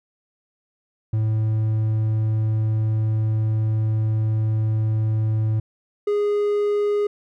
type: tone pair in turn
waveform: triangle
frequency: 109.3 / 412.7 Hz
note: A2 / G#4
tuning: -11 / -11 cents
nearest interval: octave + major seventh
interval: 2300 cents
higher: second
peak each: -16 dBFS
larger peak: neither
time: 1.13-5.6 / 6.07-7.07 s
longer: first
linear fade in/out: 5 ms
effects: none